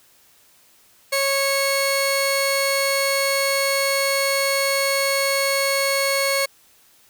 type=tone pair together; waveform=sawtooth; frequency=550 / 2200 Hz; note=C#5 / C#7; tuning=-14 / -14 cents; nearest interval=2 octaves; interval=2400 cents; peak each=-17 dBFS; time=1.12-6.46 s; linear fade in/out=10 ms; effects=white hiss -55 dBFS RMS until 7.09 s